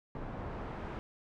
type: noise with low-pass filter sweep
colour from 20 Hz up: pink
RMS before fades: -41 dBFS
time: 0.15-0.99 s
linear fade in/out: 0 ms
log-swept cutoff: 1000 to 1500 Hz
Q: 0.78
effects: none